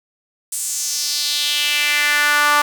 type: tone with high-pass filter sweep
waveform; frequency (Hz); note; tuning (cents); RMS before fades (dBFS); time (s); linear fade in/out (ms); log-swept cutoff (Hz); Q
sawtooth; 293.7; D4; 0; -18; 0.52-2.62; 5; 8700 to 1100; 2.8
effects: none